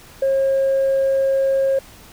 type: tone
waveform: sine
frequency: 540 Hz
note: C#5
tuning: 45 cents flat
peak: -13 dBFS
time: 0.22-1.79 s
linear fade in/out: 5 ms
effects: tanh soft clip ceiling -12 dBFS + pink hiss -44 dBFS RMS until 2.12 s

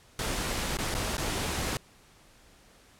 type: noise with dropouts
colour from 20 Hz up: pink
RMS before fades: -31 dBFS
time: 0.19-1.77 s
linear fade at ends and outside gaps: 1 ms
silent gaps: 0.771-0.787 / 0.942-0.949 / 1.169-1.18 s
effects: pink hiss -58 dBFS RMS until 2.99 s + low-pass 11000 Hz 12 dB/octave

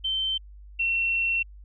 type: tone pair in turn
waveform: sine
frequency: 3100 / 2715 Hz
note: G7 / F7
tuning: -20 / -50 cents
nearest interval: major second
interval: 230 cents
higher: first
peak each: -24 / -22 dBFS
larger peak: second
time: 0.04-0.38 / 0.79-1.43 s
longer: second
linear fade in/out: 10 ms
effects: added 50 Hz sine -43 dBFS peak until 1.64 s

